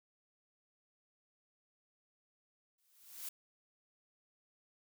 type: noise with exponential growth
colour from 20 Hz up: blue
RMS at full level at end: -41 dBFS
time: 2.78-3.29 s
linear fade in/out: 5 ms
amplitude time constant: 110 ms
effects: none